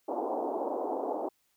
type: band-pass noise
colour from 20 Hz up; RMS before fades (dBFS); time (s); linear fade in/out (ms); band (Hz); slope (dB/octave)
white; -33; 0.08-1.29; 10; 270 to 880; 48
effects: white hiss -73 dBFS RMS until 1.56 s